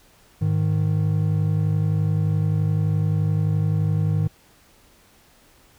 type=tone pair together; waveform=triangle; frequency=103.83 / 155.46 Hz; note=G#2 / D#3; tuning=0 / -1 cents; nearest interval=perfect fifth; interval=699 cents; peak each=-19 dBFS; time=0.41-4.28 s; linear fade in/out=10 ms; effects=pink hiss -55 dBFS RMS until 5.78 s